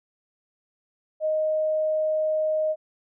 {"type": "tone", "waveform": "sine", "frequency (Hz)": 622.3, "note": "D#5", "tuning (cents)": 0, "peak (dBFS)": -21, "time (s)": [1.2, 2.76], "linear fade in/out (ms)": 50, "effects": []}